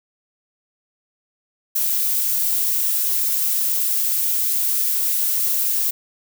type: noise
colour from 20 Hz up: violet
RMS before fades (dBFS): -20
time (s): 1.75-5.91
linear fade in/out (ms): 10
effects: none